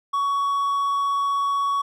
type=tone; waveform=triangle; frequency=1121 Hz; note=C#6; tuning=19 cents sharp; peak=-18 dBFS; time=0.13-1.82 s; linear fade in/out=10 ms; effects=none